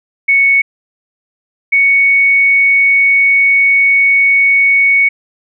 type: tone pair in turn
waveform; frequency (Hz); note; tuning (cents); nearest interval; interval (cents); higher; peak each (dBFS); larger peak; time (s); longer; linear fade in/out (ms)
sine; 2217 / 2225; C#7 / C#7; 0 / +6; unison; 6; second; -6; neither; 0.28-0.62 / 1.72-5.09; second; 10
effects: none